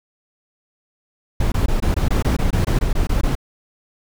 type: noise bursts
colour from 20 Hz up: brown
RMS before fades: -17 dBFS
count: 14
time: 1.4-3.353 s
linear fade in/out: 5 ms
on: 120 ms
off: 21 ms
effects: none